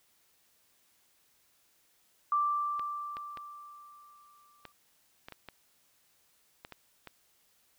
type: tone with exponential decay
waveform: sine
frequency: 1174.7 Hz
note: D6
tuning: in tune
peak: -24 dBFS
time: 2.32-4.72 s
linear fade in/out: 2 ms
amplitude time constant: 520 ms
type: clicks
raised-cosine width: 0.3 ms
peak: -28 dBFS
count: 10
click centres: 2.795 / 3.169 / 3.373 / 4.653 / 5.285 / 5.323 / 5.487 / 6.649 / 6.723 / 7.073 s
effects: white hiss -69 dBFS RMS until 7.78 s